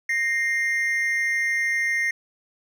triangle tone pair together, 1852.9 / 2100 Hz, A#6 / C7, -11 / +6 cents, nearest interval major second, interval 217 cents, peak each -22 dBFS, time 0.09-2.11 s, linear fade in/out 5 ms, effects none

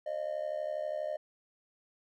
triangle tone with amplitude modulation, 610 Hz, D#5, 34 cents flat, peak -26 dBFS, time 0.06-1.17 s, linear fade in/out 10 ms, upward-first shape sine, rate 72.3 Hz, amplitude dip 90%, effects tanh soft clip ceiling -26 dBFS

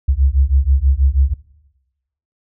sine beating tone pair, 65 / 71.2 Hz, C2 / C#2, -11 / +47 cents, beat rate 6.2 Hz, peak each -14 dBFS, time 0.08-1.34 s, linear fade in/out 10 ms, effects noise-tail reverb RT60 1.0 s tail -20 dB re dry

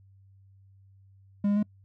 triangle tone with pitch steps, 202.9 / 204.1 / 209.2 Hz, G#3 / G#3 / G#3, -40 / -30 / +13 cents, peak -20 dBFS, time 1.44-1.629 s, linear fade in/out 5 ms, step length 63 ms, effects noise-tail reverb RT60 0.1 s tail -25 dB re dry + added 97 Hz sine -54 dBFS peak until 1.84 s

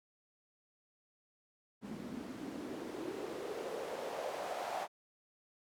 white noise with band-pass filter sweep, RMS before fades -42 dBFS, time 1.81-4.88 s, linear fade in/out 50 ms, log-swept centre 210 to 750 Hz, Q 3.5, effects none

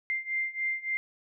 sine beating tone pair, 2093 / 2096.5 Hz, C7 / C7, 0 / +3 cents, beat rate 3.5 Hz, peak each -33 / -31 dBFS, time 0.1-0.97 s, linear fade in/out 0 ms, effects none

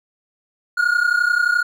triangle tone pair together, 1417.5 / 1449 Hz, F6 / F#6, +25 / -37 cents, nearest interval unison, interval 38 cents, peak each -16 dBFS, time 0.77-1.63 s, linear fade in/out 10 ms, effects none

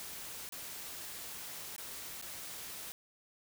white noise with dropouts, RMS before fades -45 dBFS, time 0-2.92 s, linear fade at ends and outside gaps 0 ms, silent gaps 0.49-0.523 / 1.763-1.781 / 2.214-2.224 s, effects none

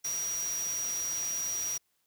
sine tone in noise, 5760 Hz, F#8, 47 cents flat, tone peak -31 dBFS, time 0.04-1.78 s, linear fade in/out 10 ms, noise white, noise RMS -41 dBFS, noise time 0.04-1.78 s, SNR +7 dB, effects white hiss -75 dBFS RMS until 2.06 s

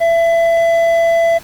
sine tone with hard clipping, 669 Hz, E5, 25 cents sharp, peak -11 dBFS, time 0-1.39 s, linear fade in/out 20 ms, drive 6 dB, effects pink hiss -38 dBFS RMS until 1.43 s + Opus 24 kbps

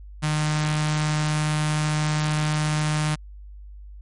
sawtooth tone with notch filter, 152.5 Hz, D#3, 34 cents flat, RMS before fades -23 dBFS, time 0.22-3.16 s, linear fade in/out 20 ms, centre 410 Hz, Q 0.62, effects added 50 Hz sine -38 dBFS peak until 4.01 s + MP3 48 kbps

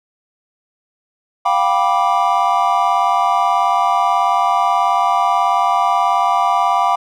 triangle chord, G dominant seventh, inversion third, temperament just, 705.6 / 784 / 980 / 1176 Hz, F5 / G5 / B5 / D6, +18 / 0 / -14 / +2 cents, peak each -16 dBFS, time 1.45-6.96 s, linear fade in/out 10 ms, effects none

